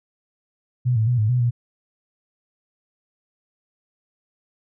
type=tone with pitch steps; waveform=sine; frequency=124.3 / 110.2 / 123.2 / 107.2 / 124.7 / 120 Hz; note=B2 / A2 / B2 / A2 / B2 / B2; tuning=+12 / +3 / -4 / -45 / +17 / -49 cents; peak=-16 dBFS; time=0.85-1.51 s; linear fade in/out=20 ms; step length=110 ms; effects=none